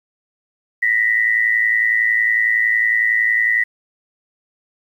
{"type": "tone pair together", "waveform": "sine", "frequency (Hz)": [1864.7, 1975.6], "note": ["A#6", "B6"], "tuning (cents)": [0, 0], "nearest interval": "minor second", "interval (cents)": 100, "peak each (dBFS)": [-18, -15], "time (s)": [0.82, 3.64], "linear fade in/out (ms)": 10, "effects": ["8-bit"]}